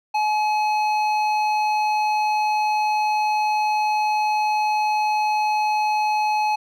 sine tone with hard clipping, 850 Hz, G#5, 40 cents sharp, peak -20 dBFS, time 0.14-6.56 s, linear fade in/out 10 ms, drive 10 dB, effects none

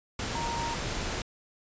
sine tone in noise, 932.3 Hz, A#5, in tune, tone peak -32 dBFS, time 0.35-0.74 s, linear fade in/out 2 ms, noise pink, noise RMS -33 dBFS, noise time 0.19-1.22 s, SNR -2 dB, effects resampled to 16000 Hz

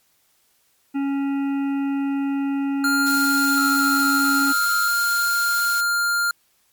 harmonic tone, 277.2 Hz, C#4, in tune, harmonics 1 / 3 / 5 / 7 / 9 / 10, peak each -20 / -35 / -39 / -45 / -44 / -48 dBFS, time 0.94-4.53 s, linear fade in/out 20 ms
square tone, 1400 Hz, F6, 4 cents sharp, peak -19 dBFS, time 2.84-6.31 s, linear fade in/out 2 ms
blue noise, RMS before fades -30 dBFS, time 3.06-5.81 s, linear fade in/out 5 ms
triangle tone bursts, 1300 Hz, E6, 24 cents flat, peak -24 dBFS, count 6, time 3.57-4.885 s, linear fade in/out 10 ms, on 200 ms, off 23 ms
effects white hiss -63 dBFS RMS until 6.72 s + MP3 96 kbps

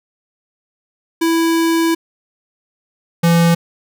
square tone pair in turn, 330 / 168.95 Hz, E4 / E3, +2 / +43 cents, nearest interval octave, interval 1159 cents, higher first, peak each -13 / -10 dBFS, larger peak second, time 1.21-1.95 / 3.23-3.55 s, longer first, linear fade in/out 10 ms, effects none

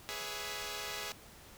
5% pulse chord, C# minor seventh, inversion second, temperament equal with one note detuned, 415.3 / 493.9 / 560.8 / 659.3 Hz, G#4 / B4 / C#5 / E5, 0 / 0 / +20 / 0 cents, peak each -31 / -34 / -35 / -34 dBFS, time 0.09-1.12 s, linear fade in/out 0 ms, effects pink hiss -55 dBFS RMS until 1.57 s

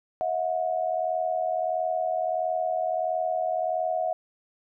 sine tone pair together, 641.5 / 723 Hz, E5 / F#5, -47 / -40 cents, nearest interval major second, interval 207 cents, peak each -27 dBFS, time 0.21-4.13 s, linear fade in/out 0 ms, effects none

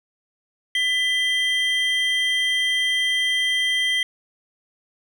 triangle tone pair together, 1999 / 3175 Hz, B6 / G7, +20 / +21 cents, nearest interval minor sixth, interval 801 cents, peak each -20 dBFS, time 0.75-4.03 s, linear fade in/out 2 ms, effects none

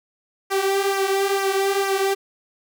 sawtooth tone with flanger, 391.5 Hz, G4, 2 cents flat, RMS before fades -21 dBFS, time 0.5-2.15 s, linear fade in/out 20 ms, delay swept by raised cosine 0.24 to 4.44 ms, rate 2.2 Hz, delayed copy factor -0.65, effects none

